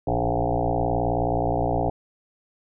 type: tone with frequency modulation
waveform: sine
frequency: 410 Hz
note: G#4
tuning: 22 cents flat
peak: -20 dBFS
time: 0.07-1.9 s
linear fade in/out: 5 ms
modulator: 59.1 Hz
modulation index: 6.6
effects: none